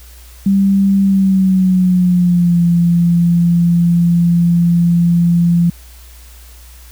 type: tone with pitch glide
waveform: sine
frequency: 196 to 171.62 Hz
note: G3 to F3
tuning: 0 to -30 cents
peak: -8 dBFS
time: 0.46-5.7 s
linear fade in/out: 5 ms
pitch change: -230 cents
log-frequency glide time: 1.02-2.61 s
effects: added 60 Hz sine -36 dBFS peak until 6.91 s + white hiss -43 dBFS RMS until 6.91 s